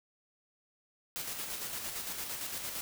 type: noise with tremolo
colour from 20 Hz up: white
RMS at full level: -38 dBFS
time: 1.16-2.81 s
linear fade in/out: 0 ms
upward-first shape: square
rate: 8.8 Hz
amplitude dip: 35%
effects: none